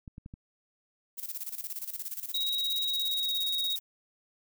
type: clicks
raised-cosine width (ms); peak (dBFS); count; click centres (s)
5; -31; 4; 0.078 / 0.181 / 0.261 / 0.339
type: noise with tremolo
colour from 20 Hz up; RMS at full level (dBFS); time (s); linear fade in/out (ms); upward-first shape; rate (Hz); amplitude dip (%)
violet; -36; 1.17-3.8; 20; square; 17; 75
type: tone with pitch glide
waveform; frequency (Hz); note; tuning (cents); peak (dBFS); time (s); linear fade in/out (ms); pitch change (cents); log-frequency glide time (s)
sine; 3811 to 3776; A#7 to A#7; +38 to +22; -28; 2.34-3.76; 5; -16; 2.82-3.39
effects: none